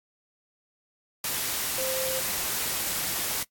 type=tone in noise; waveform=sine; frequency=523.3 Hz; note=C5; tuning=in tune; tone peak=-30 dBFS; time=1.78-2.2 s; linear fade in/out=2 ms; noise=white; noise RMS=-29 dBFS; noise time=1.24-3.43 s; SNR=-4 dB; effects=noise-tail reverb RT60 0.1 s tail -20 dB re dry + AAC 64 kbps